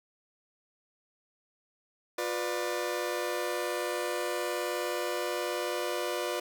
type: chord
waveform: sawtooth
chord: B diminished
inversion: second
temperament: just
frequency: 355.6 / 493.9 / 592.7 Hz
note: F4 / B4 / D5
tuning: +31 / 0 / +16 cents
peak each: -31 dBFS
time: 2.18-6.4 s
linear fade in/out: 5 ms
effects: none